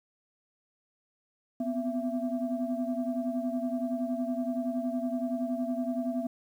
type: tone cluster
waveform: sine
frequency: 246.1 / 256.8 / 668 Hz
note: B3 / C4 / E5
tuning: -6 / -32 / +23 cents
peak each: -31 / -33 / -34 dBFS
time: 1.6-6.27 s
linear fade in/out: 5 ms
effects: tanh soft clip ceiling -21 dBFS + 10-bit